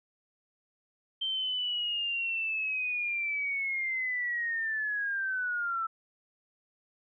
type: linear sweep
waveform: sine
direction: down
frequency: 3136 to 1318.5 Hz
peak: -29 dBFS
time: 1.21-5.87 s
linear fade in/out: 10 ms
effects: none